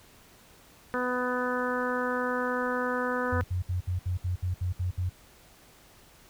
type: harmonic tone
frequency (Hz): 249.4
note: B3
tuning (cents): +17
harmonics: 1 / 2 / 3 / 4 / 5 / 6 / 7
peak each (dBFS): -33 / -31 / -41 / -35 / -35 / -34 / -39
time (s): 0.94-3.41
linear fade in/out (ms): 0
type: tone bursts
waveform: sine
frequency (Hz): 90.4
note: F#2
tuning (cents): -40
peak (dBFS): -26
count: 10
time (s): 3.32-5.096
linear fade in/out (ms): 10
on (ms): 120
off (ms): 64
effects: pink hiss -56 dBFS RMS until 6.29 s